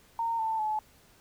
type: tone with pitch steps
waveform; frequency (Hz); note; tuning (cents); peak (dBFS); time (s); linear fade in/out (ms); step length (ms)
sine; 919 / 888.7 / 859.4; A#5 / A5 / A5; -25 / +17 / -41; -27; 0.19-0.79; 2; 200
effects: pink hiss -60 dBFS RMS until 1.2 s